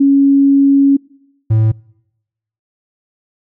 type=tone pair in turn; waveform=sine / triangle; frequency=277.2 / 110.01 Hz; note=C#4 / A2; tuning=0 / 0 cents; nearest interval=octave + major third; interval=1600 cents; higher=first; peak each=-6 dBFS; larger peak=neither; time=0-0.97 / 1.5-1.72 s; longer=first; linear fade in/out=10 ms; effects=noise-tail reverb RT60 0.9 s tail -26 dB re dry